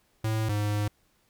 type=tone pair in turn; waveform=square; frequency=110 / 104.14 Hz; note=A2 / G#2; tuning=0 / +5 cents; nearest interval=minor second; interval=95 cents; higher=first; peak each=-26 dBFS; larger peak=neither; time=0.24-0.49 / 0.49-0.88 s; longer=second; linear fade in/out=5 ms; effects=pink hiss -68 dBFS RMS until 1.29 s